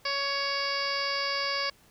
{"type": "harmonic tone with a mistuned harmonic", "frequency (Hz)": 558, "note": "C#5", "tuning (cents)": 11, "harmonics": [1, 2, 3, 4, 5, 6, 7, 8, 9, 10], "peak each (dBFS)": [-36, -34, -36, -35, -40, -44, -44, -34, -35, -45], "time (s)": [0.05, 1.7], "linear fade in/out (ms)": 5, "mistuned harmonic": 8, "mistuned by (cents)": 54, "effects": ["pink hiss -60 dBFS RMS until 1.9 s"]}